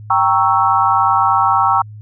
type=chord; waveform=sine; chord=G diminished seventh; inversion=none; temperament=equal; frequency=784 / 932.3 / 1108.7 / 1318.5 Hz; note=G5 / Bb5 / Db6 / Fb6; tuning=0 / 0 / 0 / 0 cents; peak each=-16 dBFS; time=0.1-1.82 s; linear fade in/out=5 ms; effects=added 106 Hz sine -31 dBFS peak until 2.01 s